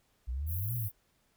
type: exponential two-way sweep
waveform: sine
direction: up then down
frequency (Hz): 57.5 to 123.47 to 97.3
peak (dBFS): -32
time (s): 0.27-0.89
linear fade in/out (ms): 20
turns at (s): 0.76
type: high-pass noise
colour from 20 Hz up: white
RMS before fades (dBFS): -40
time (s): 0.46-0.92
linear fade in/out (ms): 50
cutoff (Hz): 11000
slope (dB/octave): 96
effects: pink hiss -72 dBFS RMS until 1.36 s